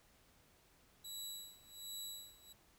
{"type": "tone with tremolo", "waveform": "20% pulse", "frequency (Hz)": 3919, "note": "B7", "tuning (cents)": -14, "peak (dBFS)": -38, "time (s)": [1.04, 2.53], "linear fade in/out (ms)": 10, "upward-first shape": "sine", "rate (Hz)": 1.3, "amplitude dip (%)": 90, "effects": ["pink hiss -69 dBFS RMS until 2.78 s"]}